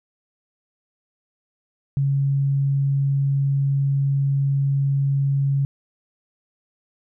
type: tone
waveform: sine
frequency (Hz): 138.59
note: C#3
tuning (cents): 0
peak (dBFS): -17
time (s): 1.97-5.65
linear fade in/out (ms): 0
effects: none